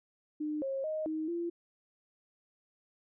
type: tone with pitch steps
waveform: sine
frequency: 302.7 / 540 / 623 / 313.9 / 341.9 Hz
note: D#4 / C#5 / D#5 / D#4 / F4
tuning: -48 / -45 / +2 / +15 / -37 cents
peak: -32 dBFS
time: 0.4-1.5 s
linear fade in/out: 10 ms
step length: 220 ms
effects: none